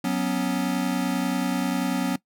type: chord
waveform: square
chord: F# suspended fourth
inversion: none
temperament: equal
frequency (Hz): 185 / 246.9 / 277.2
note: F#3 / B3 / C#4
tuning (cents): 0 / 0 / 0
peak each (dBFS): -28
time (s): 0.04-2.16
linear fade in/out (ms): 5
effects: noise-tail reverb RT60 0.1 s tail -20 dB re dry